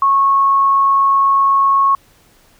sine tone, 1098 Hz, C#6, 17 cents flat, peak -9 dBFS, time 0.02-1.95 s, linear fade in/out 2 ms, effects pink hiss -51 dBFS RMS until 2.59 s

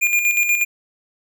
square tone with tremolo, 2416 Hz, D7, 48 cents sharp, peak -14 dBFS, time 0.01-0.65 s, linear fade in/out 20 ms, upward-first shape square, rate 8.3 Hz, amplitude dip 50%, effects none

